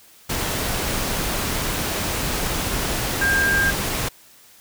sine tone in noise, 1600 Hz, G6, 35 cents sharp, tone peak -17 dBFS, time 3.21-3.71 s, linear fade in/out 10 ms, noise pink, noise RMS -24 dBFS, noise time 0.29-4.09 s, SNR +4 dB, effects white hiss -50 dBFS RMS until 4.6 s

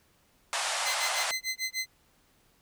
pink band-pass noise, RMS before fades -31 dBFS, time 0.53-1.31 s, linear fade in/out 0 ms, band 610 to 9800 Hz, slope 48 dB/octave
20% pulse tone with tremolo, 2052 Hz, C7, 34 cents flat, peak -23 dBFS, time 0.86-1.87 s, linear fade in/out 0 ms, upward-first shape sine, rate 6.7 Hz, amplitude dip 100%
effects pink hiss -66 dBFS RMS until 2.61 s

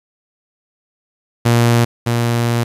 sawtooth tone pair in turn, 118.2 / 118.2 Hz, A#2 / A#2, +24 / +24 cents, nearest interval unison, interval 0 cents, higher neither, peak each -6 / -10 dBFS, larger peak first, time 1.45-1.85 / 2.06-2.64 s, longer second, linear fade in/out 10 ms, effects resampled to 32000 Hz + 7-bit

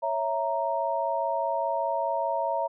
sine chord, A# diminished, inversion first, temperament equal, 554.4 / 659.3 / 932.3 Hz, C#5 / E5 / A#5, 0 / 0 / 0 cents, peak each -31 / -29 / -28 dBFS, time 0.02-2.68 s, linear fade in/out 20 ms, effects none

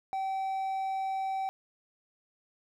triangle tone, 770 Hz, G5, 31 cents flat, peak -28 dBFS, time 0.13-1.49 s, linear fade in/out 0 ms, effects none

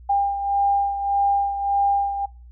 sine beating tone pair, 800 / 801.7 Hz, G5 / G5, +35 / +39 cents, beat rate 1.7 Hz, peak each -19 / -26 dBFS, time 0.09-2.26 s, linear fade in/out 10 ms, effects noise-tail reverb RT60 0.4 s tail -26 dB re dry + added 60 Hz sine -41 dBFS peak until 2.51 s

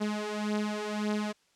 sawtooth beating tone pair, 209.4 / 211.2 Hz, G#3 / G#3, +15 / +29 cents, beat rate 1.8 Hz, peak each -30 / -28 dBFS, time 0-1.33 s, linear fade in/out 20 ms, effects white hiss -68 dBFS RMS until 1.55 s + low-pass 7000 Hz 12 dB/octave

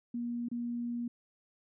sine tone with dropouts, 238.4 Hz, A#3, 39 cents sharp, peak -33 dBFS, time 0.14-1.08 s, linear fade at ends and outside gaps 5 ms, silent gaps 0.486-0.514 s, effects none

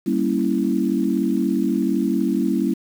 sine chord, G diminished seventh, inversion none, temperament equal, 196 / 233.1 / 277.2 / 329.6 Hz, G3 / Bb3 / Db4 / Fb4, 0 / 0 / 0 / 0 cents, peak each -23 dBFS, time 0.06-2.74 s, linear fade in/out 10 ms, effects 7-bit

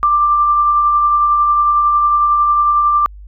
sine tone with tremolo, 1182 Hz, D6, 11 cents sharp, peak -8 dBFS, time 0.03-3.06 s, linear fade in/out 0 ms, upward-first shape triangle, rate 11 Hz, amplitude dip 30%, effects added 50 Hz sine -32 dBFS peak until 3.27 s

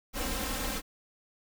pink noise with comb filter, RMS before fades -33 dBFS, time 0.13-0.82 s, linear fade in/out 50 ms, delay 3.8 ms, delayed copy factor +0.9, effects none

